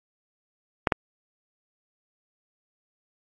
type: clicks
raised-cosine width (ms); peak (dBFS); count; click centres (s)
0.5; -5; 2; 0.872 / 0.922
effects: AAC 32 kbps